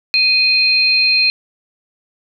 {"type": "tone pair together", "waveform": "sine", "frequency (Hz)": [2489, 4186], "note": ["D#7", "C8"], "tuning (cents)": [0, 0], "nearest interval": "major sixth", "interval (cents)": 900, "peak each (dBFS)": -13, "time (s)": [0.14, 1.3], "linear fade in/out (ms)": 0, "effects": []}